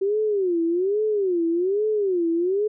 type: tone with vibrato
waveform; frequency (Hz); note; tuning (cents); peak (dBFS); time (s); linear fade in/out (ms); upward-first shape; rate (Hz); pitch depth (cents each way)
sine; 378.5; F#4; +39; -19; 0.01-2.68; 10; sine; 1.2; 230
effects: none